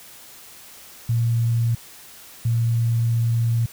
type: tone pair in turn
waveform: sine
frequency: 116.54 / 116.12 Hz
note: A#2 / A#2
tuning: 0 / -6 cents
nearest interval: unison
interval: 6 cents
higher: first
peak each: -17 dBFS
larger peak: neither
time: 1.09-1.75 / 2.45-3.66 s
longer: second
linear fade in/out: 5 ms
effects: white hiss -44 dBFS RMS until 3.72 s